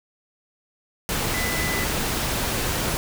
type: tone in noise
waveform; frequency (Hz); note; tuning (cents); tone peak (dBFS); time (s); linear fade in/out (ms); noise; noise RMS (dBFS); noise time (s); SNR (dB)
sine; 2000; B6; +21; -28; 1.34-1.84; 0; pink; -25; 1.09-2.97; -6
effects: none